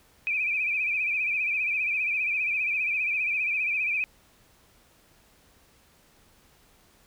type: tone with vibrato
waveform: sine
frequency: 2441 Hz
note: D#7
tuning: 34 cents flat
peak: -24 dBFS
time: 0.27-4.04 s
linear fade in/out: 0 ms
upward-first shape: sine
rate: 15 Hz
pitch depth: 81 cents each way
effects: pink hiss -60 dBFS RMS until 7.06 s